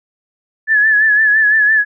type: tone with vibrato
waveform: sine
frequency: 1723 Hz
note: A6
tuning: 37 cents flat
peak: -8 dBFS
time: 0.67-1.85 s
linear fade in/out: 50 ms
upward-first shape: sine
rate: 5.9 Hz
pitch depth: 54 cents each way
effects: none